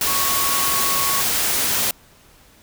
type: tone in noise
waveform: sine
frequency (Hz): 1108.7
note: C#6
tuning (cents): 0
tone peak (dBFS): -24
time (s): 0.07-1.21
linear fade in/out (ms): 2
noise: white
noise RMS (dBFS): -20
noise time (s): 0.01-1.91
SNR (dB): -7
effects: pink hiss -51 dBFS RMS until 2.62 s